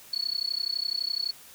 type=tone with amplitude modulation; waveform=sine; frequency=4400 Hz; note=C#8; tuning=14 cents flat; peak=-23 dBFS; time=0.13-1.32 s; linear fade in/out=5 ms; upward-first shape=sine; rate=31.9 Hz; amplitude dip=100%; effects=white hiss -50 dBFS RMS until 1.54 s